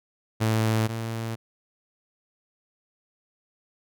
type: tone pair in turn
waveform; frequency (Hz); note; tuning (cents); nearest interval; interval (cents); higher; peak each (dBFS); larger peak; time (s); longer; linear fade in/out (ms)
sawtooth; 110.7 / 113.42; A2 / A#2; +11 / -47; unison; 42; second; -17 / -25; first; 0.4-0.88 / 0.88-1.36; neither; 20
effects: none